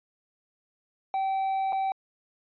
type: tone with dropouts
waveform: triangle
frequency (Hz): 772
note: G5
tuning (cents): -27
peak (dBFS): -23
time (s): 1.14-1.92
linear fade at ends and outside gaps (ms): 1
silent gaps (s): 1.724-1.729
effects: resampled to 11025 Hz